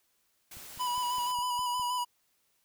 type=noise; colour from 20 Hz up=white; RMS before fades=-47 dBFS; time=0.51-1.32 s; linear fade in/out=5 ms
type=click train; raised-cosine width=5 ms; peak=-40 dBFS; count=7; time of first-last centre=0.57-1.797 s; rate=4.89 Hz
type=tone with vibrato; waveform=square; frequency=985 Hz; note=B5; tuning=5 cents flat; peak=-30 dBFS; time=0.79-2.05 s; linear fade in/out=20 ms; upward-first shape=square; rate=6.3 Hz; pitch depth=23 cents each way
effects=white hiss -73 dBFS RMS until 2.64 s